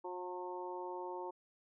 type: harmonic tone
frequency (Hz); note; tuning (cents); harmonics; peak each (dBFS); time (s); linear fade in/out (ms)
180; F#3; -47; 2 / 3 / 4 / 5 / 6; -44 / -49 / -53 / -44 / -54; 0.04-1.31; 10
effects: none